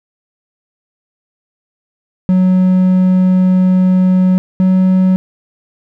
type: tone pair in turn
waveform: triangle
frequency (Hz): 184.8 / 186.41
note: F#3 / F#3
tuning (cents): -2 / +13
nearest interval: unison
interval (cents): 15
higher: second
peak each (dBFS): -5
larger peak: neither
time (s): 2.29-4.38 / 4.6-5.16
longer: first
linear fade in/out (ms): 0
effects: none